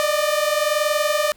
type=tone pair together; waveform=sawtooth; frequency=590 / 610.8 Hz; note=D5 / D#5; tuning=+8 / -32 cents; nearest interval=minor second; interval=60 cents; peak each=-17 dBFS; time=0-1.32 s; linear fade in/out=0 ms; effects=pink hiss -54 dBFS RMS until 1.36 s